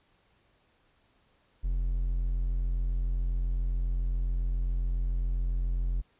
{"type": "tone", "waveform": "triangle", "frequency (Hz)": 43.65, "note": "F1", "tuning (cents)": 0, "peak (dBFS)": -24, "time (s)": [1.63, 6.02], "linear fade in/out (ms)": 20, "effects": ["pink hiss -68 dBFS RMS until 6.19 s", "resampled to 8000 Hz"]}